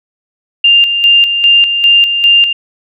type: tone with tremolo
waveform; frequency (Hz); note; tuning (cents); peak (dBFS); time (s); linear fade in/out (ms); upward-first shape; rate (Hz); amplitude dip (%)
sine; 2797; F7; +2; -3; 0.64-2.53; 5; square; 2.5; 55
effects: none